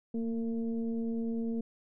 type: tone with frequency modulation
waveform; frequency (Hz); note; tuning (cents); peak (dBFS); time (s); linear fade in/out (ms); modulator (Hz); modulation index
sine; 230; A#3; -23; -30; 0.14-1.61; 5; 225; 0.69
effects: none